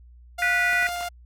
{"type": "tone", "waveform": "sawtooth", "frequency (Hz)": 702, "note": "F5", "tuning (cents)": 9, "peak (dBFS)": -24, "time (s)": [0.38, 1.09], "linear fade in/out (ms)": 10}
{"type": "harmonic tone", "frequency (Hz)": 490.5, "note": "B4", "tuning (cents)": -12, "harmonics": [3, 4, 5], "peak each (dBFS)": [-23, -23, -28], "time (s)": [0.42, 0.87], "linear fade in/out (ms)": 2}
{"type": "clicks", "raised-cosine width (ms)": 0.3, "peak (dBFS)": -21, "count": 4, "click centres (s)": [0.732, 0.826, 0.888, 1.009]}
{"effects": ["added 60 Hz sine -46 dBFS peak until 1.25 s", "AAC 64 kbps"]}